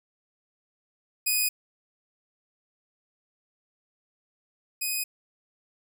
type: tone pair in turn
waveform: 5% pulse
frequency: 2489 / 2502 Hz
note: D#7 / D#7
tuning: 0 / +9 cents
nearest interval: unison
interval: 9 cents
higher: second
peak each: -13 / -18 dBFS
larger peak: first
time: 1.26-1.49 / 4.81-5.04 s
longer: neither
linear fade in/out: 10 ms
effects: none